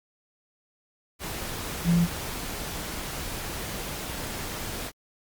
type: tone in noise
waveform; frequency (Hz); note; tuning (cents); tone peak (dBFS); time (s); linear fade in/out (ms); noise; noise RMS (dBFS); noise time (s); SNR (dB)
sine; 171.1; F3; -35; -18; 1.84-2.08; 50; pink; -34; 1.19-4.92; +13
effects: Opus 48 kbps